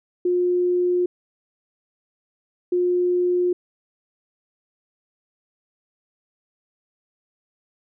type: tone pair in turn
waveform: sine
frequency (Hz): 357 / 357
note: F4 / F4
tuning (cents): +38 / +38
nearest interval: unison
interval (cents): 0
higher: neither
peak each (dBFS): -17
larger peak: neither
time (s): 0.25-1.06 / 2.72-3.53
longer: neither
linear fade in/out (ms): 5
effects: none